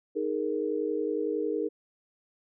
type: chord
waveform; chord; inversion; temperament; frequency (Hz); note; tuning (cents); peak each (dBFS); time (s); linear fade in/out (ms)
sine; D# suspended fourth; none; equal; 311.1 / 415.3 / 466.2; D#4 / G#4 / A#4; 0 / 0 / 0; -32 / -31 / -31; 0.15-1.69; 20
effects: none